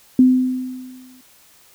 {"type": "tone with exponential decay", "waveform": "sine", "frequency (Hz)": 255.5, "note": "C4", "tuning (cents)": -41, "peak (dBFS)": -6, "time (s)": [0.19, 1.21], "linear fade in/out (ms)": 2, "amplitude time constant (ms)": 220, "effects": ["white hiss -51 dBFS RMS until 1.74 s"]}